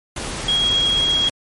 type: tone in noise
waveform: sine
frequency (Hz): 3288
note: G#7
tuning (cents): -18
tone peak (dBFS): -15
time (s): 0.48-1.29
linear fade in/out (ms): 5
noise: pink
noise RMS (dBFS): -27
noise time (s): 0.16-1.3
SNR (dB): +9
effects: MP3 48 kbps